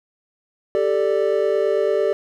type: chord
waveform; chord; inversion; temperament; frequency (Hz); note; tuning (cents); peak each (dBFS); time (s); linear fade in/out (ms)
triangle; G suspended second; none; just; 392 / 441 / 588; G4 / A4 / D5; 0 / +4 / +2; -19; 0.75-2.13; 0
effects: none